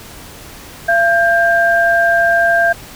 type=tone pair together; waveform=sine; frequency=681 / 1591.9 Hz; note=F5 / G6; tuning=-44 / +26 cents; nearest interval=octave + minor third; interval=1470 cents; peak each=-12 dBFS; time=0.88-2.73 s; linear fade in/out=10 ms; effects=pink hiss -35 dBFS RMS until 2.95 s